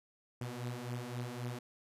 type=beating tone pair; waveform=sawtooth; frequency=119.9 / 123.7 Hz; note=A#2 / B2; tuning=+49 / +3 cents; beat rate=3.8 Hz; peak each=-39 / -37 dBFS; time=0.41-1.59 s; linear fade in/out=5 ms; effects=resampled to 32000 Hz